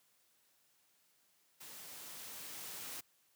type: noise with level ramp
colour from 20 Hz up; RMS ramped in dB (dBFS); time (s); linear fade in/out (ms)
white; -52 to -45; 1.6-3.01; 10
effects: white hiss -73 dBFS RMS until 3.35 s + high-pass 100 Hz 12 dB/octave